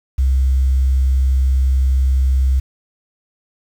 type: tone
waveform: sine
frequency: 65.9 Hz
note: C2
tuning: 13 cents sharp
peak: -10 dBFS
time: 0.18-2.6 s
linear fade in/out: 10 ms
effects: tanh soft clip ceiling -8 dBFS + 7-bit